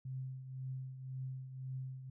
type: tone with tremolo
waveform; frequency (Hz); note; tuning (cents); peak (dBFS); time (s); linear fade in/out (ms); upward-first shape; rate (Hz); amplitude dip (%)
sine; 130.81; C3; 0; -38; 0.05-2.1; 5; triangle; 1.9; 65
effects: none

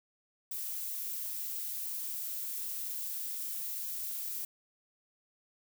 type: noise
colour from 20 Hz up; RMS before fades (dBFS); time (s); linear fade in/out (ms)
violet; -38; 0.51-4.45; 5
effects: none

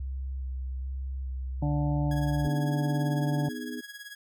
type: tone with vibrato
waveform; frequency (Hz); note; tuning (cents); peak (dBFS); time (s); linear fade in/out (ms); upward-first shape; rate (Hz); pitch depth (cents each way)
sine; 65.41; C2; 0; -31; 0-2.48; 5; square; 1.2; 18
type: harmonic tone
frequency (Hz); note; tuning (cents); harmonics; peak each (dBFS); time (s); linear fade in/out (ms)
146.2; D3; -7; 1 / 2 / 4 / 5 / 6; -26 / -32 / -38 / -40 / -42; 1.62-3.49; 5
type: tone with tremolo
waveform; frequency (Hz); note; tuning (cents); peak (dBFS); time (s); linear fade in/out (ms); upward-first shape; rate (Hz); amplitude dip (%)
sawtooth; 1661.2; G#6; 0; -35; 2.11-4.15; 2; triangle; 18; 80
type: chord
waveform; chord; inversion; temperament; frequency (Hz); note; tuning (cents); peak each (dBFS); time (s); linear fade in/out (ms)
sine; G# minor; first; equal with one note detuned; 248.9 / 311.1 / 415.3; B3 / D#4 / G#4; +14 / 0 / 0; -36 / -39 / -42; 2.44-3.81; 10
effects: none

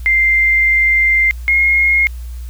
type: tone pair in turn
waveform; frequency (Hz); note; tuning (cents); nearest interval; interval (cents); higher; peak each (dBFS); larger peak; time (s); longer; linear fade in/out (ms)
sine; 2093 / 2148; C7 / C7; 0 / +45; unison; 45; second; -9; neither; 0.06-1.31 / 1.48-2.07; first; 0
effects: added 60 Hz sine -24 dBFS peak until 2.49 s + white hiss -46 dBFS RMS until 2.49 s

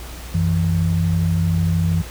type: tone pair together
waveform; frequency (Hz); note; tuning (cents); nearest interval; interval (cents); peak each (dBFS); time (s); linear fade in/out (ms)
sine; 91.96 / 164.81; F#2 / E3; -10 / 0; minor seventh; 1010; -18; 0.34-2.02; 10
effects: added 60 Hz sine -33 dBFS peak until 2.1 s + pink hiss -37 dBFS RMS until 2.1 s

